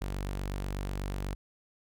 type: tone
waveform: sawtooth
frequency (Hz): 48.14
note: G1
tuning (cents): -31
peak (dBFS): -29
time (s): 0.01-1.35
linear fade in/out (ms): 10
effects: none